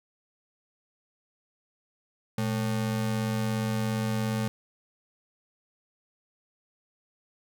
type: ring-modulated tone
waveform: square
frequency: 166.6 Hz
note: E3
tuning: 19 cents sharp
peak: -24 dBFS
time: 2.38-4.48 s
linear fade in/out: 0 ms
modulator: 48.6 Hz
effects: none